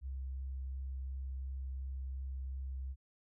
sine tone with vibrato, 66.1 Hz, C2, 18 cents sharp, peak -38 dBFS, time 0.01-2.96 s, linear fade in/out 50 ms, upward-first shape triangle, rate 2.8 Hz, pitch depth 11 cents each way, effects none

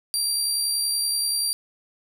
25% pulse tone with amplitude modulation, 4725 Hz, D8, 10 cents sharp, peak -16 dBFS, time 0.14-1.53 s, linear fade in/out 0 ms, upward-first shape sine, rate 70.5 Hz, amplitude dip 30%, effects 8-bit

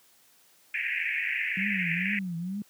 white band-pass noise, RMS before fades -30 dBFS, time 0.74-2.19 s, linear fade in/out 2 ms, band 1700 to 2600 Hz, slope 96 dB/octave
sine tone with vibrato, 185 Hz, F#3, in tune, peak -30 dBFS, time 1.57-2.62 s, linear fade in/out 2 ms, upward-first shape triangle, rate 2.2 Hz, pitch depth 210 cents each way
effects white hiss -61 dBFS RMS until 2.69 s + high-pass 100 Hz 12 dB/octave

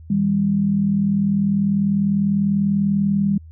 sine tone pair together, 160.2 / 200.3 Hz, E3 / G3, -49 / +38 cents, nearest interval major third, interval 387 cents, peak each -23 / -16 dBFS, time 0.1-3.38 s, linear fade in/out 5 ms, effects added 80 Hz sine -38 dBFS peak until 3.51 s

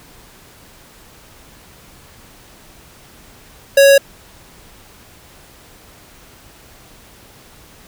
square tone, 554.4 Hz, C#5, in tune, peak -6 dBFS, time 3.77-3.98 s, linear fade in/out 5 ms, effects pink hiss -44 dBFS RMS until 7.87 s

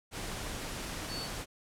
sine tone in noise, 4472 Hz, C#8, 14 cents sharp, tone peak -39 dBFS, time 1.08-1.29 s, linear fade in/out 50 ms, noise pink, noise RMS -39 dBFS, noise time 0.11-1.46 s, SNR -3 dB, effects low-pass 11000 Hz 12 dB/octave

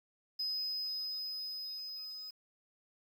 triangle tone with level ramp, 5040 Hz, D#8, 21 cents sharp, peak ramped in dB -31 to -42 dBFS, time 0.39-2.31 s, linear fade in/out 10 ms, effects tanh soft clip ceiling -29 dBFS + 10-bit

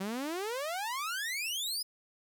sawtooth exponential sweep, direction up, 185 to 5140 Hz, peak -30 dBFS, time 0-1.83 s, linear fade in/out 10 ms, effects none

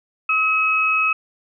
sine tone pair together, 1280 / 2560 Hz, D#6 / D#7, +49 / +49 cents, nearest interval octave, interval 1200 cents, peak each -20 / -17 dBFS, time 0.29-1.13 s, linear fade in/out 5 ms, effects none

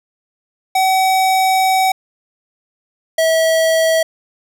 square tone pair in turn, 758 / 647.5 Hz, F#5 / E5, +42 / -31 cents, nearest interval minor third, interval 273 cents, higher first, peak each -12 dBFS, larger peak neither, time 0.75-1.92 / 3.18-4.03 s, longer first, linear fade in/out 5 ms, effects none

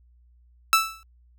sawtooth tone with exponential decay, 1318.5 Hz, E6, in tune, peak -9 dBFS, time 0.73-1.03 s, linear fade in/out 0 ms, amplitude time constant 64 ms, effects added 60 Hz sine -54 dBFS peak until 1.38 s

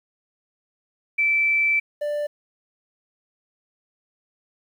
sine / triangle tone pair in turn, 2325 / 589.7 Hz, D7 / D5, -18 / +7 cents, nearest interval 2 octaves, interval 2375 cents, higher first, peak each -17 / -21 dBFS, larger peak first, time 1.18-1.8 / 2.01-2.27 s, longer first, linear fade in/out 10 ms, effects 9-bit

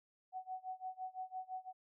sine tone with tremolo, 747 Hz, F#5, 16 cents sharp, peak -39 dBFS, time 0.32-1.73 s, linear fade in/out 50 ms, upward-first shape sine, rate 5.9 Hz, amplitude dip 95%, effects none

